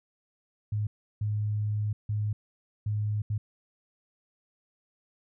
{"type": "tone bursts at uneven times", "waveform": "sine", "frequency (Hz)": 105.4, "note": "G#2", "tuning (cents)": 26, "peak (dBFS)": -26, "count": 5, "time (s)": [[0.72, 0.87], [1.21, 1.93], [2.09, 2.33], [2.86, 3.22], [3.3, 3.38]], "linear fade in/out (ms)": 5, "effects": []}